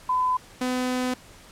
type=tone pair in turn; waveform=sine / sawtooth; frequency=1010 / 252.5 Hz; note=B5 / B3; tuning=+39 / +39 cents; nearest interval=2 octaves; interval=2400 cents; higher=first; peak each=-20 dBFS; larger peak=neither; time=0.09-0.37 / 0.61-1.14 s; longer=second; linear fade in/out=5 ms; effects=pink hiss -49 dBFS RMS until 1.51 s + low-pass 11000 Hz 12 dB/octave